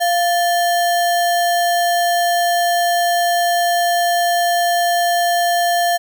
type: tone with sample-and-hold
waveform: sine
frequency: 695 Hz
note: F5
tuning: 9 cents flat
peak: -13 dBFS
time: 0-5.98 s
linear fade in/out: 20 ms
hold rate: 2450 Hz
effects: none